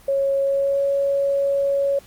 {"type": "tone with pitch glide", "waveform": "sine", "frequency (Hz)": [550, 557], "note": ["C#5", "C#5"], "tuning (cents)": [-14, 8], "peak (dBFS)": -17, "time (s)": [0.08, 1.99], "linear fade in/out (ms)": 5, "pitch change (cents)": 22, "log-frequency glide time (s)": [0.43, 0.82], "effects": ["pink hiss -49 dBFS RMS until 2.06 s", "Opus 24 kbps"]}